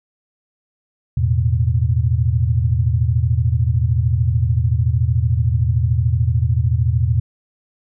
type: chord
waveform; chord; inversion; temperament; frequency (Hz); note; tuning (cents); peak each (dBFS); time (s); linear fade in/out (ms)
sine; E suspended fourth; none; equal; 82.41 / 110 / 123.47; E2 / A2 / B2; 0 / 0 / 0; -18; 1.17-7.2; 5
effects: none